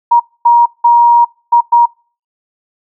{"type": "tone bursts at uneven times", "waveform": "sine", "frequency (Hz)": 947, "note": "A#5", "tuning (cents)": 27, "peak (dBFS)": -3, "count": 5, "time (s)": [[0.11, 0.2], [0.45, 0.66], [0.84, 1.25], [1.52, 1.61], [1.72, 1.86]], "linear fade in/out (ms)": 10, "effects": ["noise-tail reverb RT60 0.4 s tail -26 dB re dry"]}